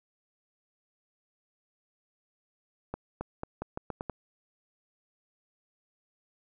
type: accelerating click train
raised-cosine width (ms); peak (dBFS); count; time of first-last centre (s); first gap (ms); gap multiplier
1; -20; 8; 2.94-4.097; 270; 0.83
effects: none